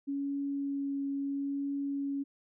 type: tone with vibrato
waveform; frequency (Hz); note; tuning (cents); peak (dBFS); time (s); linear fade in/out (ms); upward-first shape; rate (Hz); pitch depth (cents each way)
sine; 279.1; C#4; +12; -31; 0.07-2.24; 20; triangle; 0.75; 10
effects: none